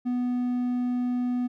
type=tone; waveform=triangle; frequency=246.9 Hz; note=B3; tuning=in tune; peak=-22 dBFS; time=0.05-1.48 s; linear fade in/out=20 ms; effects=none